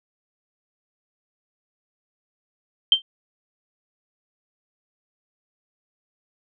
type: tone with exponential decay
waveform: sine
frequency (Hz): 3136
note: G7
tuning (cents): 0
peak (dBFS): -7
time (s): 2.92-3.02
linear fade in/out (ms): 2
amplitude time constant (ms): 21
effects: none